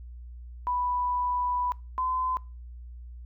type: tone pair in turn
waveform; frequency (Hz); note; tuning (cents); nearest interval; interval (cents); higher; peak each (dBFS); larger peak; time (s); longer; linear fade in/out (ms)
sine; 987.8 / 1022; B5 / C6; 0 / -41; minor second; 59; second; -25; neither; 0.67-1.72 / 1.98-2.37; first; 0
effects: noise-tail reverb RT60 0.3 s tail -23 dB re dry + added 60 Hz sine -40 dBFS peak until 3.25 s